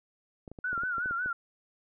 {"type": "clicks", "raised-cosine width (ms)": 2, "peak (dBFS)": -30, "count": 10, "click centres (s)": [0.478, 0.516, 0.588, 0.73, 0.778, 0.835, 0.982, 1.059, 1.11, 1.26]}
{"type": "tone with vibrato", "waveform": "sine", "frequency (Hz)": 1436, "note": "F6", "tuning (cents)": 48, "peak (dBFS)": -29, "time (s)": [0.64, 1.33], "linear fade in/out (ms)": 5, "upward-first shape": "sine", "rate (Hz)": 5.4, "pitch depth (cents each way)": 91}
{"effects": []}